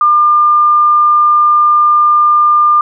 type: tone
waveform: sine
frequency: 1200 Hz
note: D6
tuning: 37 cents sharp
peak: -5 dBFS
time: 0.01-2.81 s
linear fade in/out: 2 ms
effects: none